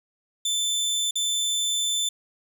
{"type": "tone with dropouts", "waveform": "25% pulse", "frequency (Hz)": 3531, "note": "A7", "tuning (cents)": 5, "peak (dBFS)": -19, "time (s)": [0.45, 2.09], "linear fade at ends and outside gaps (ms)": 5, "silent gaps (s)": [1.11, 1.155], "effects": ["10-bit"]}